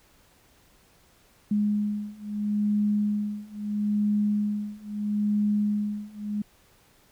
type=beating tone pair; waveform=sine; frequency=207.7 / 208.46 Hz; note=G#3 / G#3; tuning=0 / +7 cents; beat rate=0.76 Hz; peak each=-27 / -26 dBFS; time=1.51-6.42 s; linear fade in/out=5 ms; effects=pink hiss -60 dBFS RMS until 7.11 s